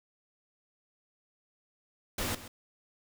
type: noise with echo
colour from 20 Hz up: pink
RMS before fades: -33 dBFS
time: 2.18-2.35 s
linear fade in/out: 5 ms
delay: 130 ms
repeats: 1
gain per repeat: -14 dB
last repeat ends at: 2.48 s
effects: none